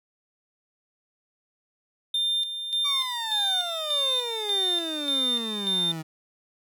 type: tone with tremolo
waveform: triangle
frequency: 3600 Hz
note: A7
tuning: 39 cents sharp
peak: -21 dBFS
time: 2.14-5.92 s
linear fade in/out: 5 ms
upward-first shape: square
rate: 1.7 Hz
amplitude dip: 60%
type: exponential sweep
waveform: 30% pulse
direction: down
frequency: 1166 to 155.56 Hz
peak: -29 dBFS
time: 2.84-6.03 s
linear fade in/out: 20 ms
effects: none